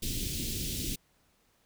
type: band-stop noise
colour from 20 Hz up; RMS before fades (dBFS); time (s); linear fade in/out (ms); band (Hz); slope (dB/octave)
pink; -34; 0.02-0.96; 10; 330 to 3000; 24
effects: pink hiss -69 dBFS RMS until 1.65 s